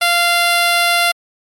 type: tone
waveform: 10% pulse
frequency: 693 Hz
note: F5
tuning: 14 cents flat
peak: -3 dBFS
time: 0.01-1.12 s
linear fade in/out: 10 ms
effects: MP3 64 kbps